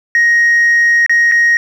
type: tone with dropouts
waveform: sine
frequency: 1876 Hz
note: A#6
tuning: 11 cents sharp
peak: -5 dBFS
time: 0.15-1.57 s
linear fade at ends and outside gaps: 1 ms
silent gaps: 1.063-1.095 / 1.315-1.32 s
effects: tanh soft clip ceiling -5 dBFS + 7-bit